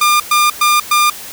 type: tone bursts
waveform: sawtooth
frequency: 1202 Hz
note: D6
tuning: 40 cents sharp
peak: -5 dBFS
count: 4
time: 0.01-1.1 s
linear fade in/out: 5 ms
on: 190 ms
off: 110 ms
effects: white hiss -30 dBFS RMS until 1.32 s